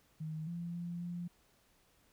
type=tone with pitch steps; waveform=sine; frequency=156.9 / 171.2 / 172.7 / 174.3 Hz; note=D#3 / F3 / F3 / F3; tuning=+15 / -34 / -19 / -3 cents; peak=-38 dBFS; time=0.2-1.28 s; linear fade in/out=10 ms; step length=270 ms; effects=pink hiss -70 dBFS RMS until 2.12 s